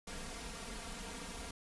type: noise with comb filter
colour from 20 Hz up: pink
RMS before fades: -45 dBFS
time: 0.07-1.51 s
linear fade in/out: 5 ms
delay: 4.3 ms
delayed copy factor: +1
effects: resampled to 24000 Hz

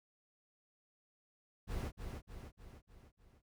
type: noise with echo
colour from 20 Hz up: brown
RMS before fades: -39 dBFS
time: 1.67-1.92 s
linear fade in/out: 50 ms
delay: 300 ms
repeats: 5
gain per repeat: -5 dB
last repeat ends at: 3.42 s
effects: none

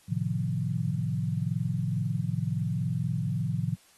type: chord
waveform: sine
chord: F dominant seventh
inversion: first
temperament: equal with one note detuned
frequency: 110 / 130.81 / 152.45 / 174.61 Hz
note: A2 / C3 / Eb3 / F3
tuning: 0 / 0 / -35 / 0 cents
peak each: -32 dBFS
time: 0.08-3.76 s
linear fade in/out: 20 ms
effects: white hiss -60 dBFS RMS until 3.97 s + AAC 32 kbps

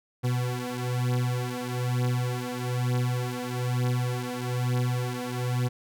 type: beating tone pair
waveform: 40% pulse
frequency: 123.47 / 124.57 Hz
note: B2 / B2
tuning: 0 / +15 cents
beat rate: 1.1 Hz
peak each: -28 dBFS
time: 0.23-5.69 s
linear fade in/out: 20 ms
effects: none

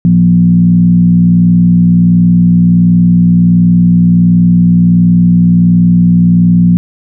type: tone with frequency modulation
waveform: sine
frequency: 174.61 Hz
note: F3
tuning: in tune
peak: -3 dBFS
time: 0.05-6.77 s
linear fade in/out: 0 ms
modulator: 61.4 Hz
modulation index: 0.64
effects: none

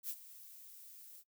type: noise with ADSR envelope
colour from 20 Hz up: violet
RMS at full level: -39 dBFS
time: 0.03-1.24 s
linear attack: 65 ms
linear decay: 54 ms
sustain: -16 dB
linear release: 52 ms
effects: noise-tail reverb RT60 0.1 s tail -21 dB re dry

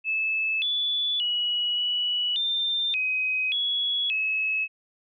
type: tone with pitch steps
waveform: sine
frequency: 2612 / 3453 / 2920 / 2942 / 3591 / 2522 / 3363 / 2580 Hz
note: E7 / A7 / F#7 / F#7 / A7 / D#7 / G#7 / E7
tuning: -17 / -33 / -24 / -11 / +35 / +23 / +21 / -38 cents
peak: -23 dBFS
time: 0.04-4.68 s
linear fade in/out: 50 ms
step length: 580 ms
effects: none

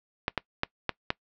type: clicks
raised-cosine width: 0.3 ms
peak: -9 dBFS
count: 5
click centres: 0.281 / 0.377 / 0.634 / 0.893 / 1.104 s
effects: noise-tail reverb RT60 0.1 s tail -23 dB re dry + low-pass 5000 Hz 12 dB/octave

